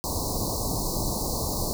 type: band-stop noise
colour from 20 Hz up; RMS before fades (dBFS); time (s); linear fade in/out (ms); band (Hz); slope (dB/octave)
pink; -28; 0.04-1.73; 0; 1100 to 4100; 96
effects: none